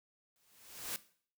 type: noise with exponential growth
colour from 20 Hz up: white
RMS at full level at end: -37 dBFS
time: 0.36-0.96 s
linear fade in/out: 0 ms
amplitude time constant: 130 ms
effects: noise-tail reverb RT60 0.5 s tail -17 dB re dry